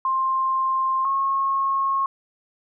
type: tone pair in turn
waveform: sine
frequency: 1055 / 1087.2 Hz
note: C6 / C#6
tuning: +14 / -34 cents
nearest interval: minor second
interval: 52 cents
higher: second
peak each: -19 dBFS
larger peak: neither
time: 0.05-1.05 / 1.05-2.06 s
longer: second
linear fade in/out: 2 ms
effects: none